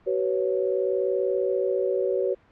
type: chord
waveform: sine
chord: F# suspended fourth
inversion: none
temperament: equal with one note detuned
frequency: 379.3 / 493.9 / 554.4 Hz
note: F#4 / B4 / C#5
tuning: +43 / 0 / 0 cents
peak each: -25 / -27 / -27 dBFS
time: 0.06-2.35 s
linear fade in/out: 20 ms
effects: pink hiss -58 dBFS RMS until 2.51 s + low-pass 2000 Hz 12 dB/octave